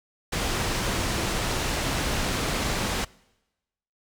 pink low-pass noise, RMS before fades -27 dBFS, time 0.32-3.05 s, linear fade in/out 10 ms, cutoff 8100 Hz, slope 12 dB/octave, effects noise-tail reverb RT60 1.0 s tail -24 dB re dry

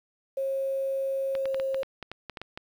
sine tone with pitch glide, 540 to 536 Hz, C#5 to C5, -45 to +42 cents, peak -26 dBFS, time 0.37-1.83 s, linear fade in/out 5 ms, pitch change -13 cents, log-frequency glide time 1.36-1.54 s
clicks, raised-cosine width 0.3 ms, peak -21 dBFS, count 12, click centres 1.352 / 1.456 / 1.545 / 1.599 / 1.745 / 1.832 / 2.027 / 2.116 / 2.297 / 2.372 / 2.416 / 2.575 s
effects 9-bit

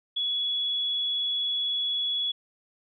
sine tone, 3381 Hz, G#7, 30 cents sharp, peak -25 dBFS, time 0.16-2.32 s, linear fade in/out 10 ms, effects none

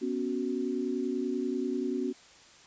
sine chord, B suspended second, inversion none, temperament equal, 246.9 / 277.2 / 370 Hz, B3 / C#4 / F#4, 0 / 0 / 0 cents, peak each -33 dBFS, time 0.01-2.13 s, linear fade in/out 20 ms, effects white hiss -55 dBFS RMS until 2.66 s + resampled to 16000 Hz

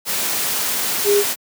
sine tone in noise, 407.4 Hz, G#4, 33 cents flat, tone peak -12 dBFS, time 1.04-1.24 s, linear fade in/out 50 ms, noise white, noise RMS -21 dBFS, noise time 0.05-1.36 s, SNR +6 dB, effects high-pass 150 Hz 12 dB/octave

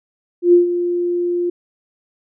sine tone with ADSR envelope, 350.5 Hz, F4, 6 cents sharp, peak -5 dBFS, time 0.42-1.5 s, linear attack 110 ms, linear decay 130 ms, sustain -11 dB, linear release 6 ms, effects none

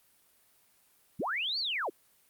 sine linear two-way sweep, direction up then down, 94.9 to 4682 to 254.3 Hz, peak -30 dBFS, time 1.19-1.9 s, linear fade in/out 10 ms, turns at 1.59 s, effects white hiss -66 dBFS RMS until 2.29 s + Opus 32 kbps

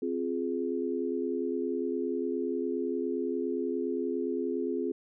sine chord, F minor, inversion second, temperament just, 261.9 / 349.2 / 419.1 Hz, C4 / F4 / Ab4, +2 / 0 / +16 cents, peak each -33 dBFS, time 0.02-4.92 s, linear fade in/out 5 ms, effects none

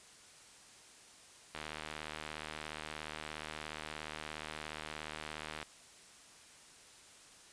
click train, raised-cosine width 0.3 ms, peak -25 dBFS, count 315, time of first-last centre 1.55-5.628 s, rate 77 Hz, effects white hiss -58 dBFS RMS until 7.52 s + resampled to 22050 Hz

